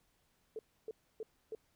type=tone bursts; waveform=sine; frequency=440 Hz; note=A4; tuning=in tune; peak=-39 dBFS; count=4; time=0.56-1.55 s; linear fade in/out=2 ms; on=30 ms; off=290 ms; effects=pink hiss -75 dBFS RMS until 1.75 s